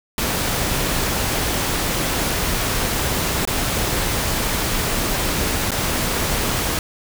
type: noise with dropouts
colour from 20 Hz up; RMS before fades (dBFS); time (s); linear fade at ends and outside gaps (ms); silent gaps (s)
pink; -21; 0.18-6.79; 1; 3.452-3.474 / 5.707-5.717
effects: none